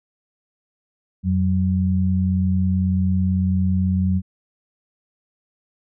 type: tone pair together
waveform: sine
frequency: 88.94 / 187.1 Hz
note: F2 / F#3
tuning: +32 / +20 cents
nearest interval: octave + minor second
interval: 1288 cents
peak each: -19 dBFS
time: 1.23-4.22 s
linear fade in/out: 50 ms
effects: none